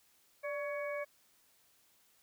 harmonic tone with a mistuned harmonic, 560 Hz, C#5, 18 cents sharp, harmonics 1 / 2 / 3 / 4, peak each -37 / -46 / -47 / -44 dBFS, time 0.43-1.05 s, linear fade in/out 20 ms, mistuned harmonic 1, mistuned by +73 cents, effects white hiss -69 dBFS RMS until 2.22 s

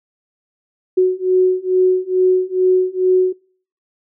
sine beating tone pair, 368.5 / 370.8 Hz, F#4 / F#4, -7 / +4 cents, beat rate 2.3 Hz, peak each -15 / -14 dBFS, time 0.97-3.33 s, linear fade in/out 10 ms, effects noise-tail reverb RT60 0.5 s tail -25 dB re dry

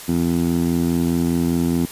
15% pulse tone with band-pass filter, 84.9 Hz, F2, 48 cents flat, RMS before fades -19 dBFS, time 0.08-1.86 s, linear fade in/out 10 ms, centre 240 Hz, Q 1.6, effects white hiss -36 dBFS RMS until 1.91 s + resampled to 32000 Hz

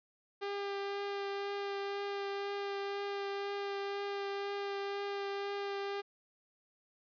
sawtooth tone with vibrato, 400 Hz, G4, 35 cents sharp, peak -32 dBFS, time 0.41-6.02 s, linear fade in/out 20 ms, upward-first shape triangle, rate 2 Hz, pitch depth 13 cents each way, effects resampled to 11025 Hz

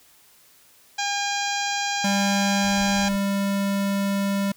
harmonic tone, 808 Hz, G#5, 48 cents flat, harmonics 1 / 2 / 3 / 4 / 5 / 6 / 7 / 8 / 9, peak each -27 / -30 / -32 / -33 / -34 / -35 / -35 / -36 / -37 dBFS, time 0.98-3.09 s, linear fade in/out 10 ms
square tone, 198.3 Hz, G3, 20 cents sharp, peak -22 dBFS, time 2.04-4.52 s, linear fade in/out 5 ms
brown noise, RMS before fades -40 dBFS, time 2.64-3.16 s, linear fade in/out 2 ms
effects white hiss -55 dBFS RMS until 4.56 s

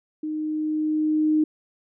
sine tone with level ramp, 308.3 Hz, D#4, 16 cents flat, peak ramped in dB -26 to -16 dBFS, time 0.23-1.44 s, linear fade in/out 5 ms, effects none

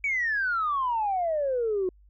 sine exponential sweep, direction down, 2300 to 359.3 Hz, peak -23 dBFS, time 0.04-1.89 s, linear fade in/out 2 ms, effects tanh soft clip ceiling -19 dBFS + added 50 Hz sine -53 dBFS peak until 2.09 s

